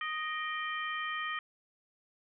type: harmonic tone with a mistuned harmonic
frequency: 622.3 Hz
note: D#5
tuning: in tune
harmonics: 2 / 3 / 4 / 5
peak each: -37 / -37 / -43 / -43 dBFS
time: 0.01-1.39 s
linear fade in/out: 2 ms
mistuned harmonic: 4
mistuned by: -75 cents
effects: none